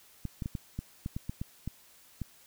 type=clicks; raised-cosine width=5 ms; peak=-22 dBFS; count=11; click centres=0.253 / 0.422 / 0.459 / 0.552 / 0.79 / 1.061 / 1.165 / 1.295 / 1.415 / 1.676 / 2.217 s; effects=white hiss -59 dBFS RMS until 2.46 s